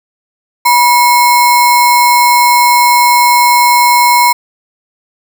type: tone with sample-and-hold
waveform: sine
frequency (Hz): 970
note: B5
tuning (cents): -31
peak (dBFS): -4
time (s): 0.65-4.33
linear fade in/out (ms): 10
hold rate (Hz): 3150
effects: none